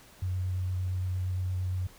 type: tone with vibrato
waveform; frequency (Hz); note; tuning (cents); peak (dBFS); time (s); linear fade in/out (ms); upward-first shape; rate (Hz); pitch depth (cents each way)
sine; 92; F#2; -9; -28; 0.22-1.87; 5; sine; 8.7; 13
effects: pink hiss -55 dBFS RMS until 1.98 s